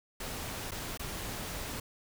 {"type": "noise with dropouts", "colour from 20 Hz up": "pink", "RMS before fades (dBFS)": -39, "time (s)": [0.2, 1.8], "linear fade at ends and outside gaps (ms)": 5, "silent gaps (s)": [[0.71, 0.717], [0.975, 0.994]], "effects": []}